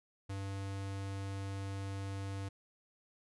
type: tone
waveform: square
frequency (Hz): 98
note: G2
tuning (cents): 0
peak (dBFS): -39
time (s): 0.29-2.49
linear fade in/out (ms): 10
effects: resampled to 24000 Hz

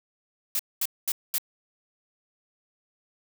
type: noise bursts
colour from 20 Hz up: blue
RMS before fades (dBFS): -26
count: 4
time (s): 0.55-1.382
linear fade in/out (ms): 2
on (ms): 43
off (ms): 220
effects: none

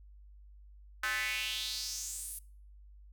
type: tone with high-pass filter sweep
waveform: square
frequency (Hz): 116.8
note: A#2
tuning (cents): +4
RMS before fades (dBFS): -37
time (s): 1.03-2.39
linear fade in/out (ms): 5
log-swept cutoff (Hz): 1500 to 11000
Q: 3.7
effects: noise-tail reverb RT60 0.5 s tail -23 dB re dry + added 50 Hz sine -52 dBFS peak until 3.12 s

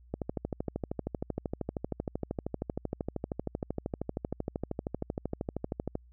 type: click train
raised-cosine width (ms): 2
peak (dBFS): -19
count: 76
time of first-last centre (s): 0.14-5.954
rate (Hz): 12.9
effects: added 60 Hz sine -54 dBFS peak until 6.12 s

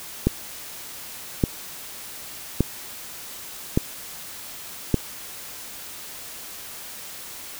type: click train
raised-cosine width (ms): 3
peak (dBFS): -4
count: 5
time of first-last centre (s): 0.27-4.943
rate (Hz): 0.856
effects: white hiss -38 dBFS RMS until 7.59 s

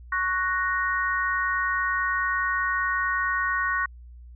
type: chord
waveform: sine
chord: F# major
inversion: second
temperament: equal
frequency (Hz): 1108.7 / 1480 / 1864.7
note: C#6 / F#6 / A#6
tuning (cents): 0 / 0 / 0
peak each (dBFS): -27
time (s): 0.12-3.86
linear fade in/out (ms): 5
effects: added 60 Hz sine -42 dBFS peak until 4.35 s

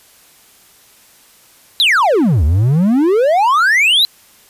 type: exponential two-way sweep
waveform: triangle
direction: down then up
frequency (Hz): 4105 to 70.5 to 4105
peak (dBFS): -7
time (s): 1.8-4.05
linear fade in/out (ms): 0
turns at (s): 2.44
effects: white hiss -47 dBFS RMS until 4.49 s + resampled to 32000 Hz

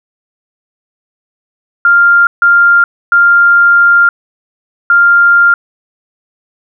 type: tone bursts at uneven times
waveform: sine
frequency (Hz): 1396.9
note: F6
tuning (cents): 0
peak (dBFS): -3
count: 4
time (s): 1.85-2.27 / 2.42-2.84 / 3.12-4.09 / 4.9-5.54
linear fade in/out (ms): 2
effects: none

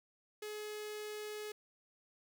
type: tone with notch filter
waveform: sawtooth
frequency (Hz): 423.1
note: G#4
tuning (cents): +32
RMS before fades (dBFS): -44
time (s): 0.42-1.52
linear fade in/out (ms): 5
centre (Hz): 970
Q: 1.2
effects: 12-bit

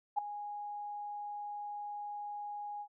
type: tone with ADSR envelope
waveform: sine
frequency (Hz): 826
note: G#5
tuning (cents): -10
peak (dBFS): -25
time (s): 0.16-2.88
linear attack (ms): 25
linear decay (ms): 4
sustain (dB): -14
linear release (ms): 71
effects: none

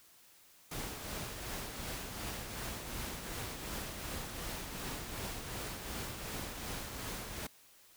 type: noise with tremolo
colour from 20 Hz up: pink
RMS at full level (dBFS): -40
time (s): 0.71-7.47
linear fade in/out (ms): 5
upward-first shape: triangle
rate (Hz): 2.7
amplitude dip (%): 45
effects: white hiss -62 dBFS RMS until 7.96 s

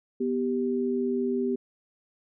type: tone pair together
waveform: sine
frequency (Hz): 246.6 / 392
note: B3 / G4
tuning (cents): -2 / 0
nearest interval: minor sixth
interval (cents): 802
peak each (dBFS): -27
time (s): 0.2-1.56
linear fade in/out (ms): 10
effects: none

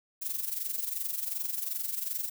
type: noise with amplitude modulation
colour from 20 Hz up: violet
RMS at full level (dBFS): -31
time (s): 0.21-2.3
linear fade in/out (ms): 20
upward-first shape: sine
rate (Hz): 22.7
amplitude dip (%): 70
effects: none

